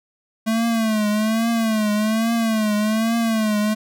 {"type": "tone with vibrato", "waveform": "square", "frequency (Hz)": 220, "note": "A3", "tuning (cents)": 0, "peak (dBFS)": -18, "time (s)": [0.46, 3.75], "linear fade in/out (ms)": 20, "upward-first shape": "triangle", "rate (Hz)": 1.2, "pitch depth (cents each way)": 100, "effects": []}